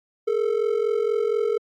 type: ring-modulated tone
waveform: triangle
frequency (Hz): 440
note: A4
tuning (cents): 0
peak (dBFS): -15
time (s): 0.27-1.58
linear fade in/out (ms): 10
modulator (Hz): 22.1
effects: Opus 48 kbps